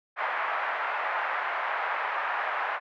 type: band-pass noise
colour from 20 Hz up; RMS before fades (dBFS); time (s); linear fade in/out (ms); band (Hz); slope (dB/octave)
pink; -30; 0.16-2.8; 50; 740 to 2000; 24
effects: none